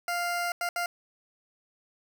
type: tone bursts at uneven times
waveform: 20% pulse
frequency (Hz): 698.5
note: F5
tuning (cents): 0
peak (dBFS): -23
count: 3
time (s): 0.08-0.52 / 0.61-0.69 / 0.76-0.86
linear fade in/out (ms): 2
effects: none